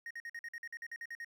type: tone bursts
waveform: triangle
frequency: 1864.7 Hz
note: A#6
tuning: in tune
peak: -39 dBFS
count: 13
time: 0.06-1.246 s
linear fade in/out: 2 ms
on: 46 ms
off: 49 ms
effects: 12-bit